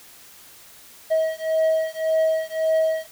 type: beating tone pair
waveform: triangle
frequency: 638 / 639.8 Hz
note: D#5 / D#5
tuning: +43 / +48 cents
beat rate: 1.8 Hz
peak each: -20 / -20 dBFS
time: 1.1-3.07 s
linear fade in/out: 20 ms
effects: white hiss -47 dBFS RMS until 3.11 s